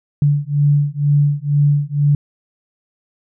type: beating tone pair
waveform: sine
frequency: 143.9 / 146 Hz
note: D3 / D3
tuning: -35 / -10 cents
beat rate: 2.1 Hz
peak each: -15 dBFS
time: 0.22-2.15 s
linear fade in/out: 2 ms
effects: none